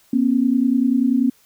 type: tone pair together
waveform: sine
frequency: 240.1 / 270.4 Hz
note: B3 / C#4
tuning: -49 / -43 cents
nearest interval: major second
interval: 206 cents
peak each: -17 dBFS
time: 0.13-1.3 s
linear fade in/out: 5 ms
effects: white hiss -56 dBFS RMS until 1.45 s